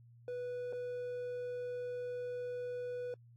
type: tone with dropouts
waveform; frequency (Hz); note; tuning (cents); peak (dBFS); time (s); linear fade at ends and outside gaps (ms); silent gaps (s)
triangle; 492.3; B4; -6; -36; 0.28-3.14; 1; 0.726-0.731
effects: added 118 Hz sine -57 dBFS peak until 3.36 s + AAC 64 kbps